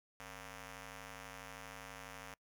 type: ring-modulated tone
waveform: 5% pulse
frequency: 205.9 Hz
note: G#3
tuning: 15 cents flat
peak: -34 dBFS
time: 0.2-2.34 s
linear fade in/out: 0 ms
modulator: 355 Hz
effects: noise-tail reverb RT60 0.1 s tail -25 dB re dry